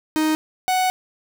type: tone pair in turn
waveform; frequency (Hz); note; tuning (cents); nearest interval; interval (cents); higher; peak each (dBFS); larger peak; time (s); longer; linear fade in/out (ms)
45% pulse; 311.4 / 742.5; D#4 / F#5; +2 / +6; octave + minor third; 1504; second; -17; neither; 0.16-0.35 / 0.68-0.9; second; 0
effects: none